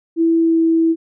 sine tone with pitch glide, 330 to 327.5 Hz, E4 to E4, +2 to -11 cents, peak -11 dBFS, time 0.16-0.96 s, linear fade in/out 50 ms, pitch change -13 cents, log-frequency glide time 0.39-0.59 s, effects none

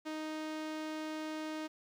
sawtooth tone, 311.1 Hz, D#4, in tune, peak -34 dBFS, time 0.05-1.68 s, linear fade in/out 20 ms, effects low-pass 6000 Hz 12 dB/octave + 11-bit

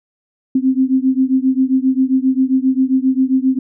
sine beating tone pair, 258.8 / 266.3 Hz, C4 / C4, -19 / +31 cents, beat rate 7.5 Hz, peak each -14 / -15 dBFS, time 0.55-3.59 s, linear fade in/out 5 ms, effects none

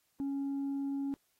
sine tone with tanh clipping, 277.2 Hz, C#4, in tune, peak -33 dBFS, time 0.2-1.14 s, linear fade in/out 0 ms, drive 1 dB, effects white hiss -75 dBFS RMS until 1.39 s + AAC 48 kbps

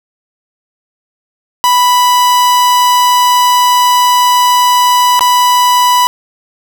45% pulse tone with dropouts, 987.8 Hz, B5, in tune, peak -6 dBFS, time 1.64-6.07 s, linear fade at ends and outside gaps 0 ms, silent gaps 5.193-5.208 s, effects none

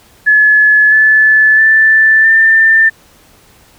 sine tone with pitch steps, 1710 / 1735.9 / 1762.1 / 1788.8 Hz, A6 / A6 / A6 / A6, -50 / -24 / +2 / +28 cents, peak -4 dBFS, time 0.26-2.9 s, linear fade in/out 20 ms, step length 660 ms, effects pink hiss -45 dBFS RMS until 3.78 s

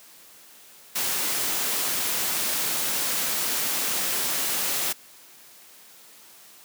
white noise, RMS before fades -26 dBFS, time 0.95-4.93 s, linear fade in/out 10 ms, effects white hiss -50 dBFS RMS until 6.64 s + high-pass 150 Hz 12 dB/octave

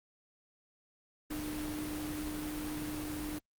sine tone in noise, 302.3 Hz, D#4, 50 cents flat, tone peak -37 dBFS, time 1.3-3.39 s, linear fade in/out 10 ms, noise pink, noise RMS -42 dBFS, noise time 1.3-3.39 s, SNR +2 dB, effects Opus 32 kbps

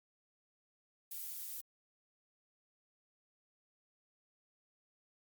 violet noise, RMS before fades -44 dBFS, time 1.11-1.61 s, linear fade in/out 5 ms, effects Opus 48 kbps

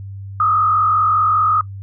sine tone with frequency modulation, 1244.5 Hz, D#6, in tune, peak -12 dBFS, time 0.4-1.61 s, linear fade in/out 2 ms, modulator 45.1 Hz, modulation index 0.97, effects noise-tail reverb RT60 0.1 s tail -22 dB re dry + added 98 Hz sine -28 dBFS peak until 1.82 s

